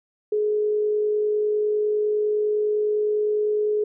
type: tone with amplitude modulation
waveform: sine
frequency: 422.2 Hz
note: G#4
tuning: 29 cents sharp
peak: -18 dBFS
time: 0.32-3.84 s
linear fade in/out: 5 ms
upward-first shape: sine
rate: 49.9 Hz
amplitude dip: 25%
effects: none